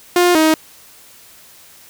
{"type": "tone pair in turn", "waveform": "sawtooth", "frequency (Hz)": [353.9, 315.3], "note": ["F4", "D#4"], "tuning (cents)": [23, 23], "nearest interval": "major second", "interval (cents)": 200, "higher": "first", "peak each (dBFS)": -6, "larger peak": "neither", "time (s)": [[0.16, 0.35], [0.35, 0.54]], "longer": "neither", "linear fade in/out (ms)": 2, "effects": ["white hiss -44 dBFS RMS until 1.89 s"]}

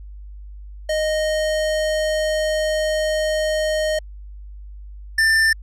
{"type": "tone pair in turn", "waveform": "square", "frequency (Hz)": [620, 1783.8], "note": ["D#5", "A6"], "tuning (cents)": [-6, 23], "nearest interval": "octave + tritone", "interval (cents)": 1829, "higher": "second", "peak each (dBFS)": [-19, -14], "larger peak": "second", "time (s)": [[0.89, 3.99], [5.18, 5.53]], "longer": "first", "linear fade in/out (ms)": 5, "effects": ["added 50 Hz sine -34 dBFS peak until 5.62 s", "low-pass 9000 Hz 12 dB/octave"]}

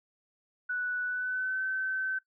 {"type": "tone with pitch glide", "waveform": "sine", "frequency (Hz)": [1480, 1534], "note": ["F#6", "G6"], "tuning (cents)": [0, -38], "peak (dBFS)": -29, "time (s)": [0.69, 2.19], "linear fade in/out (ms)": 10, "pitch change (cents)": 62, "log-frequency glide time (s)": [1.04, 1.63], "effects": ["noise-tail reverb RT60 0.1 s tail -17 dB re dry"]}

